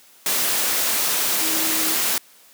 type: tone in noise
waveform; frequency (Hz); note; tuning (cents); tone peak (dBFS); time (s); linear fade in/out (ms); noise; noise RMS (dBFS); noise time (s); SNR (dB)
sine; 317.8; D#4; +37; -29; 1.41-1.94; 2; white; -21; 0.26-2.18; -11
effects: white hiss -51 dBFS RMS until 2.53 s + high-pass 200 Hz 12 dB/octave